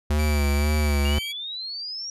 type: tone with vibrato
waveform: square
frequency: 73.4 Hz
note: D2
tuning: in tune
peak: -20 dBFS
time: 0.1-1.19 s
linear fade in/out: 5 ms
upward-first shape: sine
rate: 1.9 Hz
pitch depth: 55 cents each way
type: tone with pitch glide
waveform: sawtooth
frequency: 2321 to 2304 Hz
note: D7 to D7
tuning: -21 to -34 cents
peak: -29 dBFS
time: 0.18-1.33 s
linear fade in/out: 20 ms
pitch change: -13 cents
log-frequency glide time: 0.5-0.9 s
type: exponential sweep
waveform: sine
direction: up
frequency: 2794 to 5700 Hz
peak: -30 dBFS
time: 1.05-2.1 s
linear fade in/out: 2 ms
effects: resampled to 32000 Hz